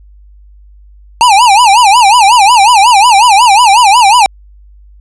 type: tone with vibrato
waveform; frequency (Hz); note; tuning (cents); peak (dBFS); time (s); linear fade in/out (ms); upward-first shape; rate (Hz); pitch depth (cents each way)
square; 880; A5; 0; -3; 1.21-4.26; 0; sine; 5.5; 220
effects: added 50 Hz sine -35 dBFS peak until 5 s + resampled to 24000 Hz